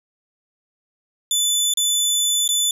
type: tone with dropouts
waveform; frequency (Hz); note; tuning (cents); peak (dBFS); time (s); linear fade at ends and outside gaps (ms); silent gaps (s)
20% pulse; 3500; A7; -10; -11; 1.31-2.71; 2; 1.738-1.772 / 2.478-2.489
effects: 8-bit